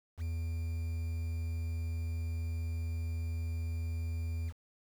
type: tone with quantisation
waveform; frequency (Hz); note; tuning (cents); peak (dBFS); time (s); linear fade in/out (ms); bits
triangle; 82.41; E2; 0; -31; 0.17-4.53; 50; 9
effects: none